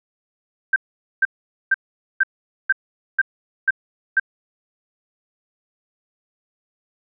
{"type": "tone bursts", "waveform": "sine", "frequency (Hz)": 1568, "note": "G6", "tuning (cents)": 0, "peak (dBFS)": -12, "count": 8, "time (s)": [0.73, 4.198], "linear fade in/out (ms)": 5, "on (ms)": 31, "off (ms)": 460, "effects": []}